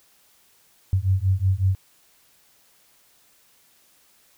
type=beating tone pair; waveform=sine; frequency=92.5 / 97.9 Hz; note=F#2 / G2; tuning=0 / -2 cents; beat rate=5.4 Hz; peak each=-21 dBFS; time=0.93-1.75 s; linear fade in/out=0 ms; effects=white hiss -59 dBFS RMS until 4.37 s